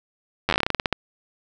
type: slowing click train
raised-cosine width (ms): 0.3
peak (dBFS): -4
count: 15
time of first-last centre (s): 0.49-0.927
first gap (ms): 10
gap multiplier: 1.16
effects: none